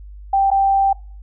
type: tone with dropouts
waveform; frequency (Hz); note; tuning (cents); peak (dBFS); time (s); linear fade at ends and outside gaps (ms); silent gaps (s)
sine; 784; G5; 0; -12; 0.33-0.93; 5; 0.504-0.514
effects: noise-tail reverb RT60 0.4 s tail -23 dB re dry + added 50 Hz sine -34 dBFS peak until 1.22 s